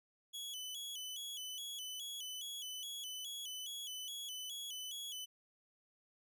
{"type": "tone with vibrato", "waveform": "sawtooth", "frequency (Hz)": 3174, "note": "G7", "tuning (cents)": 21, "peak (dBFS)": -40, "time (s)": [0.33, 5.26], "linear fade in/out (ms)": 20, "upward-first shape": "square", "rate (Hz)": 2.4, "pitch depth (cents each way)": 92, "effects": []}